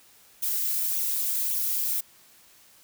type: noise with flanger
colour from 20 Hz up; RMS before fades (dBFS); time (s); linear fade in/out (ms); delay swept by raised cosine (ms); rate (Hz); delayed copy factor
violet; -27; 0.42-2.01; 10; 0.3 to 5.5; 1.8; +1
effects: white hiss -56 dBFS RMS until 2.83 s